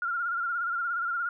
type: tone with vibrato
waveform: sine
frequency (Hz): 1396.9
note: F6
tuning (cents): 0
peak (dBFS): -27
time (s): 0.02-1.29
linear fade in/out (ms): 2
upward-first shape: sine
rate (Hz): 17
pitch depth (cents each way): 59
effects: none